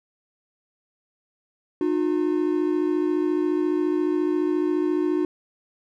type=tone pair together; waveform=triangle; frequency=304.7 / 359.1 Hz; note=D#4 / F4; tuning=-36 / +48 cents; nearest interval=minor third; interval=284 cents; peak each=-21 dBFS; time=1.81-5.25 s; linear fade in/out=2 ms; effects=none